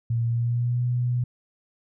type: tone with pitch glide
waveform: sine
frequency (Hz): 116.54 to 122.83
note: A#2 to B2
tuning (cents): 0 to -9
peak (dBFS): -21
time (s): 0.1-1.24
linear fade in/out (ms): 5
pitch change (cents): +91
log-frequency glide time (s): 0.26-0.83
effects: none